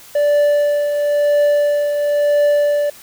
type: tone with tremolo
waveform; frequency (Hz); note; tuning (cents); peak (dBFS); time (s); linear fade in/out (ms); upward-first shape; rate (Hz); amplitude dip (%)
triangle; 584; D5; -10; -8; 0.15-2.9; 5; triangle; 0.98; 50
effects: white hiss -41 dBFS RMS until 3.02 s